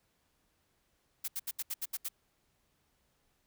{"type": "noise bursts", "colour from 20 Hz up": "blue", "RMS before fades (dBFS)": -36, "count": 8, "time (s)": [1.24, 2.087], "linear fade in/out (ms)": 10, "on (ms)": 42, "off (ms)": 73, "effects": ["pink hiss -75 dBFS RMS until 3.46 s"]}